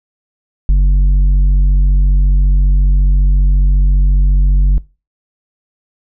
sine tone with tanh clipping, 47.31 Hz, F#1, 39 cents sharp, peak -7 dBFS, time 0.69-4.78 s, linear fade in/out 0 ms, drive 6 dB, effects noise-tail reverb RT60 0.3 s tail -21 dB re dry

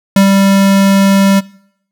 square tone with ADSR envelope, 196 Hz, G3, in tune, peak -4 dBFS, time 0.16-1.41 s, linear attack 4 ms, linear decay 95 ms, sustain -3 dB, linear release 25 ms, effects noise-tail reverb RT60 0.7 s tail -22 dB re dry

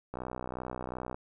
click train, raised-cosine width 1 ms, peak -23 dBFS, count 64, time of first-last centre 0.14-1.145 s, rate 62.7 Hz, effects none

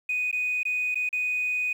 sine tone with dropouts, 2489 Hz, D#7, in tune, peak -23 dBFS, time 0.09-1.73 s, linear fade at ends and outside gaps 5 ms, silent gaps 0.314-0.327 / 0.632-0.652 / 0.946-0.955 / 1.091-1.128 s, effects tanh soft clip ceiling -20 dBFS + 9-bit

